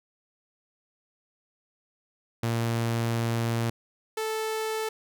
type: tone pair in turn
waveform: sawtooth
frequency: 115.9 / 438.7 Hz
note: A#2 / A4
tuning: -10 / -5 cents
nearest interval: octave + major seventh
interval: 2305 cents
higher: second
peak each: -21 / -24 dBFS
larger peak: first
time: 2.43-3.7 / 4.17-4.89 s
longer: first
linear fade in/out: 5 ms
effects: none